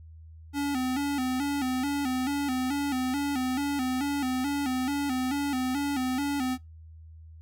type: tone with vibrato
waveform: square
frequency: 270 Hz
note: C#4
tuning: 45 cents flat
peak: -27 dBFS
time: 0.53-6.58 s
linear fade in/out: 50 ms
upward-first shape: square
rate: 2.3 Hz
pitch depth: 94 cents each way
effects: noise-tail reverb RT60 0.2 s tail -24 dB re dry + added 80 Hz sine -45 dBFS peak until 7.41 s